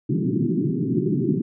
pink band-pass noise, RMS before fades -22 dBFS, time 0.09-1.42 s, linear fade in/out 10 ms, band 120 to 390 Hz, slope 96 dB/octave, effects none

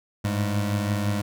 25% pulse beating tone pair, 101.9 / 107.8 Hz, G#2 / A2, -32 / -35 cents, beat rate 5.9 Hz, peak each -20 / -27 dBFS, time 0.24-1.22 s, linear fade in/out 10 ms, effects none

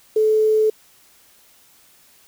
sine tone with quantisation, 433.4 Hz, A4, 26 cents flat, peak -13 dBFS, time 0.16-0.7 s, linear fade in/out 5 ms, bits 7, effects white hiss -53 dBFS RMS until 2.27 s

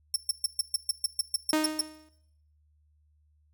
20% pulse tone bursts, 5400 Hz, E8, 41 cents sharp, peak -18 dBFS, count 12, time 0.14-1.81 s, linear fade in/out 2 ms, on 20 ms, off 130 ms
sawtooth tone with exponential decay, 310 Hz, D#4, 6 cents flat, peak -18 dBFS, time 1.53-2.09 s, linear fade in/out 2 ms, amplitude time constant 120 ms
effects noise-tail reverb RT60 0.8 s tail -18 dB re dry + added 75 Hz sine -63 dBFS peak until 3.53 s

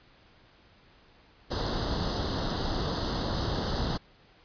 pink noise with comb filter, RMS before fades -30 dBFS, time 1.5-3.98 s, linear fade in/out 20 ms, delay 0.21 ms, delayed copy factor +1, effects pink hiss -59 dBFS RMS until 4.44 s + resampled to 11025 Hz

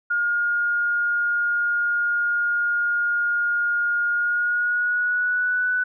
sine tone with pitch glide, 1423 to 1490.3 Hz, F6 to F#6, +32 to +12 cents, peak -19 dBFS, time 0.1-5.84 s, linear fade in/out 10 ms, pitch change +80 cents, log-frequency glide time 4.11-5.71 s, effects none

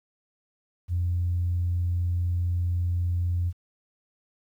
sine tone, 87.6 Hz, F2, 6 cents sharp, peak -22 dBFS, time 0.88-3.53 s, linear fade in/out 50 ms, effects tanh soft clip ceiling -18 dBFS + 10-bit

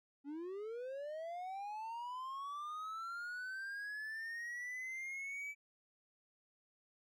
triangle linear sweep, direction up, 273.4 to 2311 Hz, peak -40 dBFS, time 0.24-5.55 s, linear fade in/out 50 ms, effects none

